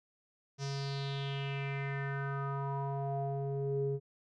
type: tone with low-pass filter sweep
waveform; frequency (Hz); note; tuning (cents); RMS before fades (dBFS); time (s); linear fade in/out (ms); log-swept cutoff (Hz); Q
square; 138.6; C#3; 0; -36; 0.58-4; 50; 5800 to 360; 4.7
effects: none